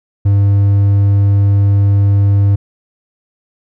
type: tone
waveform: triangle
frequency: 100 Hz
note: G2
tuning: 35 cents sharp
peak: -5 dBFS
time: 0.25-2.56 s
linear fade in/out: 10 ms
effects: none